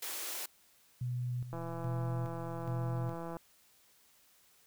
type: high-pass noise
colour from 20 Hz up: white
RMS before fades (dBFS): -40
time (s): 0.02-0.46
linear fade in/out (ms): 5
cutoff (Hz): 290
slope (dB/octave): 48
type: tone with tremolo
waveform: sine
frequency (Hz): 123.47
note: B2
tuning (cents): 0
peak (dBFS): -33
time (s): 1.01-3.14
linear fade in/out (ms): 5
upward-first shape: square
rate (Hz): 1.2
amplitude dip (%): 65
type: click train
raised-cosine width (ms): 1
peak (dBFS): -29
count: 308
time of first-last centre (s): 1.53-3.368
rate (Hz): 167
effects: white hiss -66 dBFS RMS until 4.66 s